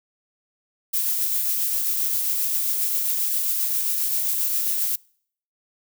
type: noise with tremolo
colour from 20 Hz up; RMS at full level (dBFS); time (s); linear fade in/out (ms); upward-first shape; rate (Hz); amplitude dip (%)
violet; -22; 0.93-4.96; 10; triangle; 7.5; 30
effects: noise-tail reverb RT60 0.6 s tail -26 dB re dry